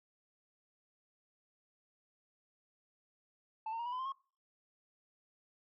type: tone with pitch steps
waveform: sine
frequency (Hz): 880 / 911 / 943.2 / 976.4 / 1010.9 / 1046.5 / 1083.4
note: A5 / A#5 / A#5 / B5 / B5 / C6 / C#6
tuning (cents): 0 / -40 / +20 / -20 / +40 / 0 / -40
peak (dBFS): -34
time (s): 3.66-4.122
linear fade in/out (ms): 5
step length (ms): 66
effects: noise-tail reverb RT60 0.4 s tail -23 dB re dry + tanh soft clip ceiling -36 dBFS